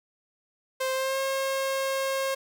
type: tone with pitch glide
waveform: sawtooth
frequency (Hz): 523.3 to 538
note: C5 to C5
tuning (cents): 0 to +48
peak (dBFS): -22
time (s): 0.8-2.35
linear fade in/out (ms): 10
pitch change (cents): +48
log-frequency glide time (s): 0.93-1.19
effects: none